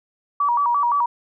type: tone with vibrato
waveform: sine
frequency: 1046.5 Hz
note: C6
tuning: in tune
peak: -16 dBFS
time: 0.4-1.06 s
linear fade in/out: 5 ms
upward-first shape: square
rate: 5.8 Hz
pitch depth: 160 cents each way
effects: none